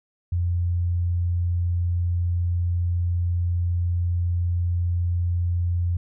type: tone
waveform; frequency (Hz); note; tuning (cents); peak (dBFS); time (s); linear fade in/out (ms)
sine; 87.31; F2; 0; -20; 0.32-5.97; 5
effects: none